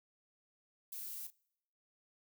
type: noise with echo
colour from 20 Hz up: violet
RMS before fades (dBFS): -45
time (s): 0.92-1.27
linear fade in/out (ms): 5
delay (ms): 34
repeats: 1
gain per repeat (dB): -10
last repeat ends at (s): 1.304
effects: noise-tail reverb RT60 0.8 s tail -26 dB re dry